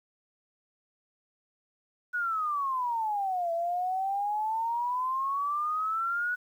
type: exponential two-way sweep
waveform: sine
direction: down then up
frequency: 1480 to 667 to 1480 Hz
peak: -27 dBFS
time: 2.13-6.36 s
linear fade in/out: 20 ms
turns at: 3.52 s
effects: 10-bit